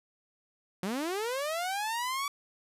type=linear sweep; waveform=sawtooth; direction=up; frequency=174.61 to 1148 Hz; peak=-27 dBFS; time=0.83-2.28 s; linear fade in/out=2 ms; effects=resampled to 32000 Hz